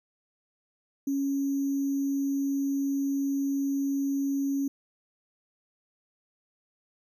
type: tone with sample-and-hold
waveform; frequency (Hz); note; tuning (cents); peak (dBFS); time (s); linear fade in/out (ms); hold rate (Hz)
sine; 277.2; C#4; 0; -25; 1.07-4.68; 5; 6300
effects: none